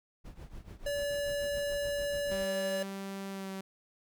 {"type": "noise with tremolo", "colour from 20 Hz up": "brown", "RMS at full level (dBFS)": -43, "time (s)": [0.24, 2.45], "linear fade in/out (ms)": 20, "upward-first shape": "triangle", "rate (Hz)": 6.9, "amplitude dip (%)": 85}
{"type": "tone", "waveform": "square", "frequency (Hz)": 574, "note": "D5", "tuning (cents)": -40, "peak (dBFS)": -32, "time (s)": [0.86, 2.83], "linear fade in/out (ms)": 5}
{"type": "tone with pitch glide", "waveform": "sawtooth", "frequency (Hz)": [195.4, 192.15], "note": ["G3", "G3"], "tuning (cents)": [-5, -34], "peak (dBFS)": -34, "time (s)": [2.31, 3.61], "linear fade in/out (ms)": 5, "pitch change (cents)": -29, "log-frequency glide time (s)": [3.3, 3.5]}
{"effects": []}